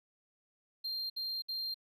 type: tone bursts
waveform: triangle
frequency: 4186 Hz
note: C8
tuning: in tune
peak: -34 dBFS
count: 3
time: 0.84-1.744 s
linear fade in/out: 10 ms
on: 260 ms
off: 62 ms
effects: none